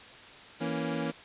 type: chord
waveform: 25% pulse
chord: A# diminished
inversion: second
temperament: equal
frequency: 164.81 / 233.1 / 277.2 Hz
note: E3 / A#3 / C#4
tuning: 0 / 0 / 0 cents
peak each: -31 dBFS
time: 0.6-1.12 s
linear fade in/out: 20 ms
effects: white hiss -49 dBFS RMS until 1.24 s + resampled to 8000 Hz